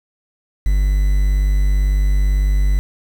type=tone with quantisation; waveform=triangle; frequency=49 Hz; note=G1; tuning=in tune; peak=-10 dBFS; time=0.66-2.79 s; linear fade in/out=0 ms; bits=6; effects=none